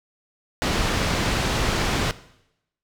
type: low-pass noise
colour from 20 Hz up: pink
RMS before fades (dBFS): -23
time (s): 0.62-2.11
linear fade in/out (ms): 0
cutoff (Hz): 5500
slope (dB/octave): 12
effects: noise-tail reverb RT60 0.8 s tail -17 dB re dry